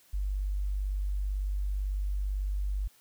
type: tone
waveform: sine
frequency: 49 Hz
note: G1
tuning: in tune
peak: -28 dBFS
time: 0.13-2.88 s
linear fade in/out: 10 ms
effects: white hiss -62 dBFS RMS until 3 s